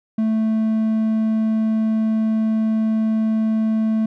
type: tone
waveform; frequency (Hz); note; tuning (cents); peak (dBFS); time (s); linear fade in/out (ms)
triangle; 220; A3; 0; -14; 0.18-4.06; 5
effects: none